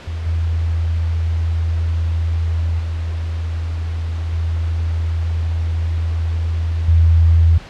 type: tone with level steps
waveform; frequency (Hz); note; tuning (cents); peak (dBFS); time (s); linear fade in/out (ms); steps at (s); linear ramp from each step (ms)
sine; 82.41; E2; 0; -21 / -15 / -19 / -16 / -8; 0.07-7.58; 5; 0.26 / 2.79 / 4.32 / 6.88; 5
effects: pink hiss -37 dBFS RMS until 7.69 s + low-pass 4000 Hz 12 dB/octave